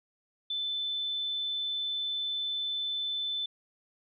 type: tone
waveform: sine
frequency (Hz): 3520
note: A7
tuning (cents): 0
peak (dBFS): -30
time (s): 0.5-3.46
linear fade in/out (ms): 5
effects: none